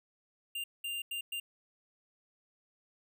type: tone bursts at uneven times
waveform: square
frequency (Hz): 2794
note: F7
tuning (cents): 0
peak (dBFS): -36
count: 4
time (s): 0.55-0.64 / 0.84-1.02 / 1.11-1.21 / 1.32-1.4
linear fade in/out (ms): 5
effects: none